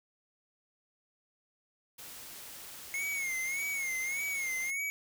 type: noise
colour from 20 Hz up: white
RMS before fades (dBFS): -47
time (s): 1.98-4.71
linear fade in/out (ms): 10
type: tone with vibrato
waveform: square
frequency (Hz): 2167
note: C#7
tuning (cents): -40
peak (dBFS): -33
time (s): 2.94-4.9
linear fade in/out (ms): 0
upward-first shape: sine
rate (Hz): 1.7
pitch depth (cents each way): 85
effects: none

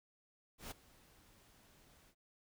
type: noise with ADSR envelope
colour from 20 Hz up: pink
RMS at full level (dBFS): -45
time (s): 0.58-2.15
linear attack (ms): 130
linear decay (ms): 15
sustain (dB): -21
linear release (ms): 64
effects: none

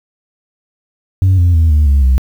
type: tone with pitch steps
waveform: sine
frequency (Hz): 94.3 / 87.48 / 81.15 / 75.28 / 69.83 / 64.78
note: F#2 / F2 / E2 / D2 / C#2 / C2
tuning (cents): +33 / +3 / -27 / +43 / +13 / -17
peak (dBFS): -4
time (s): 1.22-2.18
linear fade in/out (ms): 0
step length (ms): 160
effects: tanh soft clip ceiling -5 dBFS + 7-bit

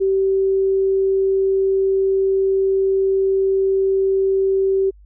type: tone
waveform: sine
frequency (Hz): 386.1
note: G4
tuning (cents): -26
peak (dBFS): -14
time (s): 0-4.91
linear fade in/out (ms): 20
effects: added 50 Hz sine -43 dBFS peak until 5.05 s

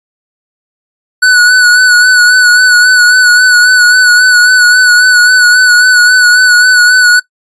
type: tone with vibrato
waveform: square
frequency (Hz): 1480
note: F#6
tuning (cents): 0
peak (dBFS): -3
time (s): 1.22-7.2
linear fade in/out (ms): 10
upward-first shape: sine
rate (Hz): 3.7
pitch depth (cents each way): 33
effects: noise-tail reverb RT60 0.1 s tail -20 dB re dry + resampled to 22050 Hz

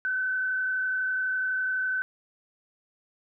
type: tone with frequency modulation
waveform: sine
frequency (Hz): 1519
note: F#6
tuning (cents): +45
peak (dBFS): -25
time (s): 0.05-2.02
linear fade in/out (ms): 0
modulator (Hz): 32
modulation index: 0.59
effects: none

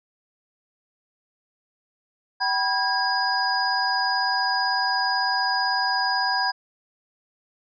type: tone cluster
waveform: sine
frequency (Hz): 768 / 977 / 1632 / 4941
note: G5 / B5 / G#6 / D#8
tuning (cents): -36 / -19 / -31 / -13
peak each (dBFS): -26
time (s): 2.4-6.52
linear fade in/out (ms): 20
effects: none

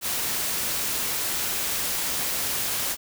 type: noise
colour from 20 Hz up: white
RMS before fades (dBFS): -27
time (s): 0.01-2.97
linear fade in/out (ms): 50
effects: none

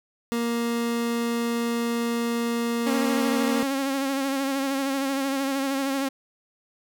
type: tone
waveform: 30% pulse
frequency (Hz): 234.4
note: A#3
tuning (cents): +10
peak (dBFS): -21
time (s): 0.32-3.63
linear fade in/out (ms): 0
type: tone with vibrato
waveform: sawtooth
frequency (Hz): 272.5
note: C#4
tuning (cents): -29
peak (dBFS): -20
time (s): 2.86-6.09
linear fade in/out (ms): 10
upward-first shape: sine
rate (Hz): 13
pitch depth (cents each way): 38
effects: none

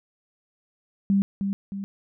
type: tone with echo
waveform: sine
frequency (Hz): 197.4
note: G3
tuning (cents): +12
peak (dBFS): -17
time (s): 1.1-1.22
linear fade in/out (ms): 0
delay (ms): 310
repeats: 2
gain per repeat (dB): -6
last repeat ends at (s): 1.84
effects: none

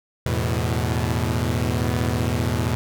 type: chord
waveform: sawtooth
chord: E suspended fourth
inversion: none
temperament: equal with one note detuned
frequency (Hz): 82.41 / 108.11 / 123.47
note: E2 / A2 / B2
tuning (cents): 0 / -30 / 0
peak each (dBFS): -21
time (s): 0.26-2.75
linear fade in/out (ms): 0
effects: none

